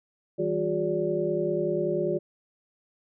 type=tone cluster; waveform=sine; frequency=161.4 / 195.7 / 358.8 / 409.1 / 578 Hz; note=E3 / G3 / F4 / G#4 / D5; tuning=-36 / -3 / +47 / -26 / -28 cents; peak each=-34 / -36 / -27 / -31 / -30 dBFS; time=0.38-2.19 s; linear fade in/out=20 ms; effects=none